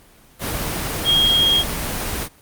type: tone in noise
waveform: sine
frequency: 3255 Hz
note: G#7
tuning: 36 cents flat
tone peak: -13 dBFS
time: 1.04-1.64 s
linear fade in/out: 50 ms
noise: pink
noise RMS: -24 dBFS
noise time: 0.39-2.29 s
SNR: +8 dB
effects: pink hiss -50 dBFS RMS until 2.41 s + Opus 24 kbps